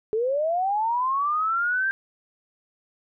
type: linear sweep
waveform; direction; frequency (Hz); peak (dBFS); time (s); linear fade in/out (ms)
sine; up; 420.2 to 1594; -21; 0.13-1.91; 0
effects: none